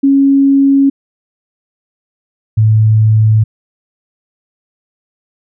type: tone pair in turn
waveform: sine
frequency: 275.5 / 109.12 Hz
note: C#4 / A2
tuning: -11 / -14 cents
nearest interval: octave + major third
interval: 1603 cents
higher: first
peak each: -5 dBFS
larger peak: neither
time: 0.03-0.9 / 2.57-3.44 s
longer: neither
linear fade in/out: 10 ms
effects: none